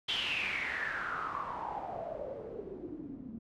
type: noise with low-pass filter sweep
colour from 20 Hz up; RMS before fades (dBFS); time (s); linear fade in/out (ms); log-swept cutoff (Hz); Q
white; -38; 0.08-3.39; 10; 3300 to 220; 8.3
effects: none